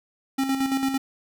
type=tone with tremolo; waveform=square; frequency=269 Hz; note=C4; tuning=48 cents sharp; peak=-21 dBFS; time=0.38-0.98 s; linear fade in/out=10 ms; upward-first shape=square; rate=8.9 Hz; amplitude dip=50%; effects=none

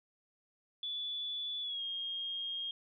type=tone with pitch glide; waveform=sine; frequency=3452 to 3239 Hz; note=A7 to G#7; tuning=-34 to -44 cents; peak=-36 dBFS; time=0.83-2.71 s; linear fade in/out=2 ms; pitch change=-110 cents; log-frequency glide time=1.62-1.82 s; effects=none

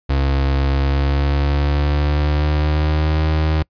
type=tone with pitch glide; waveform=35% pulse; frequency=68.6 to 77.9 Hz; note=C#2 to D#2; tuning=-17 to +3 cents; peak=-13 dBFS; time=0.09-3.63 s; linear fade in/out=10 ms; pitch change=+220 cents; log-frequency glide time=0.7-3.24 s; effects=noise-tail reverb RT60 0.1 s tail -26 dB re dry + resampled to 11025 Hz

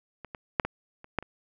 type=clicks; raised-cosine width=0.5 ms; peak=-26 / -23 / -7 / -15 / -30 / -11 / -28 dBFS; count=7; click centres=0.247 / 0.348 / 0.598 / 0.65 / 1.044 / 1.187 / 1.226 s; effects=none

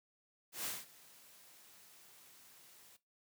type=noise with ADSR envelope; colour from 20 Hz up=white; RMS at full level=-39 dBFS; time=0.52-2.97 s; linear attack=130 ms; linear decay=200 ms; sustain=-22 dB; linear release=14 ms; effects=noise-tail reverb RT60 0.2 s tail -17 dB re dry + high-pass 100 Hz 12 dB/octave

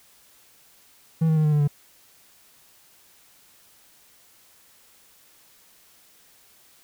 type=tone with pitch steps; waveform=triangle; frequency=161.8 / 158.29 / 154.85 / 151.49 / 148.2 / 144.98 Hz; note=E3 / D#3 / D#3 / D#3 / D3 / D3; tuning=-32 / +30 / -8 / -46 / +16 / -22 cents; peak=-15 dBFS; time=1.21-1.678 s; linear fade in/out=10 ms; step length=78 ms; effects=white hiss -56 dBFS RMS until 6.83 s

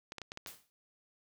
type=clicks; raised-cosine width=0.2 ms; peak=-25 dBFS; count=6; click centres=0.121 / 0.183 / 0.217 / 0.319 / 0.374 / 0.462 s
type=noise with exponential decay; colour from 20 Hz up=white; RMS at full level=-44 dBFS; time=0.47-0.7 s; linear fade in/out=0 ms; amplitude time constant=50 ms
effects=none

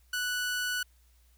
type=tone; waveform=sawtooth; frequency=1480 Hz; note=F#6; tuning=in tune; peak=-26 dBFS; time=0.13-0.83 s; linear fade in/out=5 ms; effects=added 60 Hz sine -60 dBFS peak until 1.37 s + white hiss -69 dBFS RMS until 1.37 s

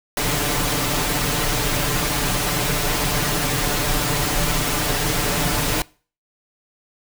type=noise with comb filter; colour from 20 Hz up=pink; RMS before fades=-21 dBFS; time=0.17-5.82 s; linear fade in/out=2 ms; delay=6.8 ms; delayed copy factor=+0.8; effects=noise-tail reverb RT60 0.4 s tail -23 dB re dry

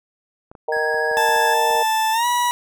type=clicks; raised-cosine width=1 ms; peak=-26 dBFS; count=10; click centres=0.515 / 0.552 / 0.767 / 0.944 / 1.114 / 1.18 / 1.29 / 1.362 / 1.706 / 1.753 s
type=harmonic tone; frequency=155.2 Hz; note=D#3; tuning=4 cents flat; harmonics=3 / 4 / 5 / 6; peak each=-23 / -25 / -27 / -29 dBFS; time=0.68-1.83 s; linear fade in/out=5 ms
type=tone with vibrato; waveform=triangle; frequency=1661.2 Hz; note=G#6; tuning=in tune; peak=-20 dBFS; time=0.72-1.54 s; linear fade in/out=5 ms; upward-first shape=square; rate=14 Hz; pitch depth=9 cents each way
type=tone with pitch glide; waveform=40% pulse; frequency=880 to 970.8 Hz; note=A5 to B5; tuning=0 to -30 cents; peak=-16 dBFS; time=1.17-2.51 s; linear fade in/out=0 ms; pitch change=+170 cents; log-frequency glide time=2.12-2.26 s
effects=none

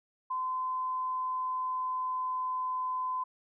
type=tone with pitch glide; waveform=sine; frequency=1026 to 1019.5 Hz; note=C6 to C6; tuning=-34 to -45 cents; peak=-30 dBFS; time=0.3-3.24 s; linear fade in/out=10 ms; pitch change=-11 cents; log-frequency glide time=0.59-2.76 s; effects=none

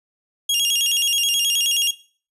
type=tone with vibrato; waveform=sawtooth; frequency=3042 Hz; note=F#7; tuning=47 cents sharp; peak=-14 dBFS; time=0.49-1.91 s; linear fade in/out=5 ms; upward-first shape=square; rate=9.4 Hz; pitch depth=140 cents each way; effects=noise-tail reverb RT60 0.4 s tail -17 dB re dry + resampled to 32000 Hz

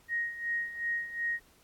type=tone with tremolo; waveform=sine; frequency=1874 Hz; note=A#6; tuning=9 cents sharp; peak=-28 dBFS; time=0.08-1.4 s; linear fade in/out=50 ms; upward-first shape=sine; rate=2.7 Hz; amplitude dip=75%; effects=pink hiss -63 dBFS RMS until 1.63 s + AAC 64 kbps

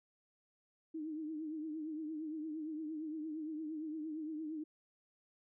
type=tone with vibrato; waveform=sine; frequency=311.1 Hz; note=D#4; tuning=in tune; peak=-39 dBFS; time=0.94-4.64 s; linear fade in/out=10 ms; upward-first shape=triangle; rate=8.7 Hz; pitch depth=83 cents each way; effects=none

